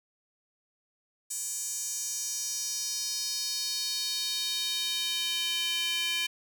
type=tone with high-pass filter sweep; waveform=square; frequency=340 Hz; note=F4; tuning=46 cents flat; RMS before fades=-32 dBFS; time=1.3-6.27 s; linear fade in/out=10 ms; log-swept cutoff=7500 to 2700 Hz; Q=3.4; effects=none